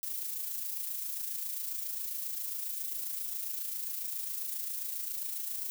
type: noise with amplitude modulation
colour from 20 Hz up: violet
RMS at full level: -35 dBFS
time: 0.03-5.7 s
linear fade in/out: 0 ms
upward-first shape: sine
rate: 27.4 Hz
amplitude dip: 45%
effects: none